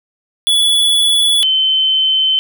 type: tone pair in turn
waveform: square / sine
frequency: 3417 / 3072 Hz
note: G#7 / G7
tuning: +49 / -36 cents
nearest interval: major second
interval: 185 cents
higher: first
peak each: -10 dBFS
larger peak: neither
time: 0.47-1.43 / 1.43-2.39 s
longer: neither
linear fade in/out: 0 ms
effects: none